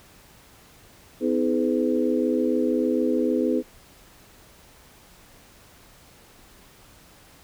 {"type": "harmonic tone with a mistuned harmonic", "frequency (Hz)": 84.2, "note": "E2", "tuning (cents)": 37, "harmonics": [3, 4, 5, 6], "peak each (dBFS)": [-24, -25, -26, -27], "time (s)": [1.2, 3.63], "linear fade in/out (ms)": 50, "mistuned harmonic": 4, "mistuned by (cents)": -93, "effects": ["pink hiss -52 dBFS RMS until 7.43 s"]}